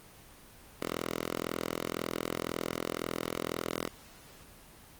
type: tone with high-pass filter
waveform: 5% pulse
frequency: 41.95 Hz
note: E1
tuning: 31 cents sharp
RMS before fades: -36 dBFS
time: 0.8-3.89 s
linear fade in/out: 20 ms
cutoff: 230 Hz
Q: 0.52
effects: pink hiss -54 dBFS RMS until 4.99 s + Opus 24 kbps